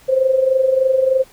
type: tone with amplitude modulation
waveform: sine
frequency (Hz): 525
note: C5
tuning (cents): +6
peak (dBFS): -9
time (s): 0.08-1.24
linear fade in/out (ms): 20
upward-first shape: sine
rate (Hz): 23.3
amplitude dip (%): 65
effects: pink hiss -48 dBFS RMS until 1.32 s